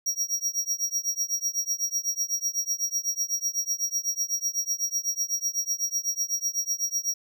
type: tone with tremolo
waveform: square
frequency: 5670 Hz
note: F8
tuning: 25 cents sharp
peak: -22 dBFS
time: 0.06-7.14 s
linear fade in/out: 5 ms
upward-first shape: triangle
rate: 8 Hz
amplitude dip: 100%
effects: none